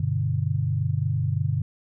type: chord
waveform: sine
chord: G major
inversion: none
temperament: equal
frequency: 98 / 123.47 / 146.83 Hz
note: G2 / B2 / D3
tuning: 0 / 0 / 0 cents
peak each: -26 dBFS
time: 0-1.62 s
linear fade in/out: 5 ms
effects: none